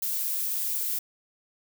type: noise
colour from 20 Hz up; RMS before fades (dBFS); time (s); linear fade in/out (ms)
violet; -29; 0.02-0.99; 5
effects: none